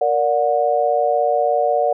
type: chord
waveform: sine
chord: Bb augmented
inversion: none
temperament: just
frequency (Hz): 466.2 / 582.7 / 728.4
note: Bb4 / D5 / F#5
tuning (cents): 0 / -14 / -27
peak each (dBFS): -21 / -18 / -18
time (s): 0.01-1.93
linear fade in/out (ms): 5
effects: none